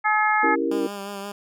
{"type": "harmonic tone", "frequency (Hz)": 426.6, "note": "G#4", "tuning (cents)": 46, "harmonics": [2, 3, 4, 5], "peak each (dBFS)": [-21, -23, -24, -25], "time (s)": [0.04, 0.56], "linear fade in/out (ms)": 20}
{"type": "chord", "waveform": "sine", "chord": "C# diminished seventh", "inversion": "none", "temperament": "equal", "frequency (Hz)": [277.2, 329.6, 392, 466.2], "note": ["C#4", "E4", "G4", "Bb4"], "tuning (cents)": [0, 0, 0, 0], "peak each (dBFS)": [-27, -25, -29, -26], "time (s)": [0.43, 0.87], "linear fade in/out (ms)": 5}
{"type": "tone with vibrato", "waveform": "10% pulse", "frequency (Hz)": 200.1, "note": "G3", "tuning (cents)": 36, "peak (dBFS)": -23, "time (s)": [0.71, 1.32], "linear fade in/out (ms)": 5, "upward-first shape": "sine", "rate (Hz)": 5.7, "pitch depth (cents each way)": 29}
{"effects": []}